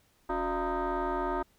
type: tone with frequency modulation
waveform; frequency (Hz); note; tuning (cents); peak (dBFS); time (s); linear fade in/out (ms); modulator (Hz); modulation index
sine; 279.6; C#4; +15; -27; 0.29-1.43; 10; 321; 3.2
effects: tanh soft clip ceiling -24 dBFS + pink hiss -67 dBFS RMS until 1.58 s